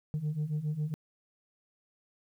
sine beating tone pair, 147.3 / 154.6 Hz, D3 / D#3, +6 / -11 cents, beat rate 7.3 Hz, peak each -33 / -30 dBFS, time 0.14-0.94 s, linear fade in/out 0 ms, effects tanh soft clip ceiling -27 dBFS + 11-bit

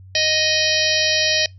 harmonic tone with a mistuned harmonic, 622.3 Hz, D#5, in tune, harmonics 1 / 3 / 4 / 5 / 6 / 7 / 8 / 9, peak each -24 / -24 / -24 / -24 / -24 / -24 / -24 / -24 dBFS, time 0.15-1.46 s, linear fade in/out 2 ms, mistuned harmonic 6, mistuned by +84 cents, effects noise-tail reverb RT60 0.2 s tail -25 dB re dry + added 94 Hz sine -39 dBFS peak until 1.58 s

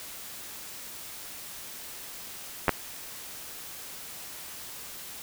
clicks, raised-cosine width 0.5 ms, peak -6 dBFS, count 2, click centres 2.682 / 2.693 s, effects white hiss -42 dBFS RMS until 5.22 s

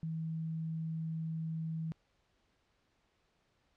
sine tone, 161.2 Hz, E3, 38 cents flat, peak -35 dBFS, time 0.03-1.92 s, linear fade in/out 0 ms, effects pink hiss -75 dBFS RMS until 3.76 s + low-pass 5000 Hz 12 dB/octave

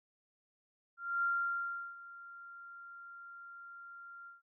sine tone with ADSR envelope, 1387 Hz, F6, 12 cents flat, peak -29 dBFS, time 0.97-4.42 s, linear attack 260 ms, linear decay 720 ms, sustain -19 dB, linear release 150 ms, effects none

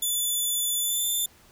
5% pulse tone with pitch glide, 3485 to 3546 Hz, A7 to A7, -17 to +13 cents, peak -17 dBFS, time 0.02-1.26 s, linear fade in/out 5 ms, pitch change +30 cents, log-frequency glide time 0.8-1.07 s, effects pink hiss -56 dBFS RMS until 1.51 s

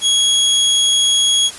sawtooth tone, 3322 Hz, G#7, in tune, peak -8 dBFS, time 0.01-1.51 s, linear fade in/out 50 ms, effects white hiss -33 dBFS RMS until 1.58 s + resampled to 24000 Hz

